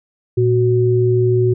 sine tone pair together, 116.54 / 370 Hz, A#2 / F#4, 0 / 0 cents, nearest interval octave + minor sixth, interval 2000 cents, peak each -14 dBFS, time 0.37-1.54 s, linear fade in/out 10 ms, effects none

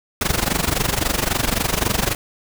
pink noise with amplitude modulation, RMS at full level -17 dBFS, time 0.21-2.15 s, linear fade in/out 2 ms, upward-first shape sine, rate 23.7 Hz, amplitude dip 85%, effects none

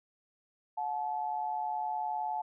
sine tone pair together, 725 / 864.5 Hz, F#5 / A5, -35 / -31 cents, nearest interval minor third, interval 304 cents, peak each -36 / -33 dBFS, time 0.77-2.42 s, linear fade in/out 10 ms, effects none

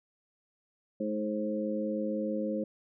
harmonic tone with a mistuned harmonic, 106.2 Hz, G#2, 39 cents sharp, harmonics 2 / 3 / 4 / 5, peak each -33 / -36 / -41 / -34 dBFS, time 1-2.64 s, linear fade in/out 5 ms, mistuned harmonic 3, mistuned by -16 cents, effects none

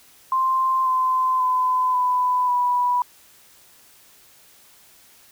sine tone with pitch steps, 1046.5 / 1030.3 / 1014.4 / 998.7 / 983.2 Hz, C6 / C6 / B5 / B5 / B5, 0 / -27 / +46 / +19 / -8 cents, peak -17 dBFS, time 0.32-3.02 s, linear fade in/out 2 ms, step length 540 ms, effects white hiss -52 dBFS RMS until 5.31 s

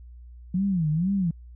sine tone with vibrato, 173.9 Hz, F3, 7 cents flat, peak -21 dBFS, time 0.54-1.31 s, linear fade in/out 5 ms, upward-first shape sine, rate 2.1 Hz, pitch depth 240 cents each way, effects added 60 Hz sine -42 dBFS peak until 1.55 s

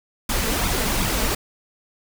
pink noise with flanger, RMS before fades -22 dBFS, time 0.29-1.35 s, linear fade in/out 5 ms, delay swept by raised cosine 0.82 to 4.62 ms, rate 2.7 Hz, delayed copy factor +0.55, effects none

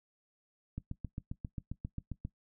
click train, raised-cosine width 5 ms, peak -26 dBFS, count 12, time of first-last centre 0.78-2.251 s, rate 7.48 Hz, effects noise-tail reverb RT60 0.1 s tail -17 dB re dry

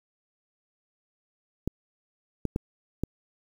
clicks, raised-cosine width 3 ms, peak -14 dBFS, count 4, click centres 1.676 / 2.453 / 2.561 / 3.036 s, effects 8-bit

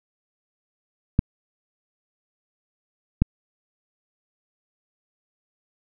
clicks, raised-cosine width 5 ms, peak -4 dBFS, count 2, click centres 1.191 / 3.22 s, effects none

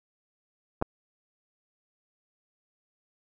clicks, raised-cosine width 1 ms, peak -24 / -10 dBFS, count 2, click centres 0.815 / 0.824 s, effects none

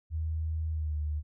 sine tone with pitch glide, 79.5 to 75.39 Hz, D#2 to D2, +38 to +46 cents, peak -29 dBFS, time 0.1-1.23 s, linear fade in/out 50 ms, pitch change -92 cents, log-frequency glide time 0.7-0.96 s, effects none

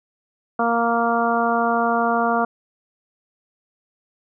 harmonic tone, 233.1 Hz, A#3, in tune, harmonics 1 / 2 / 3 / 4 / 5 / 6, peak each -24 / -25 / -21 / -26 / -24 / -26 dBFS, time 0.59-2.45 s, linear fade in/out 5 ms, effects none

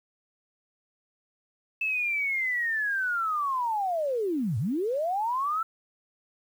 sine linear two-way sweep, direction down then up, 2637 to 98 to 1347 Hz, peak -25 dBFS, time 1.81-5.63 s, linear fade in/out 5 ms, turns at 4.58 s, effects 9-bit

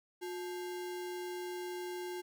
sine tone with sample-and-hold, 358.9 Hz, F4, 47 cents sharp, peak -38 dBFS, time 0.21-2.22 s, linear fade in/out 20 ms, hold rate 1225 Hz, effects none

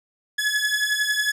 sawtooth beating tone pair, 1695 / 1706 Hz, G#6 / G#6, +35 / +46 cents, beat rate 11 Hz, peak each -20 dBFS, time 0.38-1.32 s, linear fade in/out 10 ms, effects low-pass 12000 Hz 12 dB/octave

